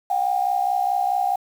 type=tone pair together; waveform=sine; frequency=728 / 792.7 Hz; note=F#5 / G5; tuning=-28 / +19 cents; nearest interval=minor second; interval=147 cents; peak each=-22 / -21 dBFS; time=0.1-1.36 s; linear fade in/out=5 ms; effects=7-bit